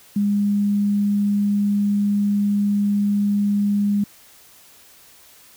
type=tone; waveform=sine; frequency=203.8 Hz; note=G#3; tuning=32 cents flat; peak=-16 dBFS; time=0.16-4.04 s; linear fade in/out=5 ms; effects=white hiss -49 dBFS RMS until 5.56 s